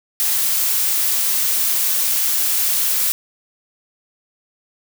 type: noise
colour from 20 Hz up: blue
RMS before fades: -18 dBFS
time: 0.2-3.12 s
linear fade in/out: 0 ms
effects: none